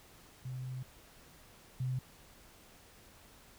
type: tone pair in turn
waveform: sine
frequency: 128.4 / 128.4 Hz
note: C3 / C3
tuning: -32 / -32 cents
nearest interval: unison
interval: 0 cents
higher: neither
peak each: -38 / -32 dBFS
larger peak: second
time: 0.45-0.83 / 1.8-1.99 s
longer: first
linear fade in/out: 5 ms
effects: pink hiss -59 dBFS RMS until 3.58 s